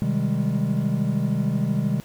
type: chord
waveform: triangle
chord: Ab major seventh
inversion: first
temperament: just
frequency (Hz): 129.78 / 155.74 / 194.67 / 207.7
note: C3 / Eb3 / G3 / Ab3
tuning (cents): -14 / +2 / -12 / 0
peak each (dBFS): -24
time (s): 0.02-2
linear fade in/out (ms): 0
effects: pink hiss -49 dBFS RMS until 2.04 s